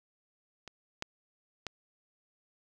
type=clicks; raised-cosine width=0.2 ms; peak=-27 / -17 / -19 dBFS; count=3; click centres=0.677 / 1.024 / 1.667 s; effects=none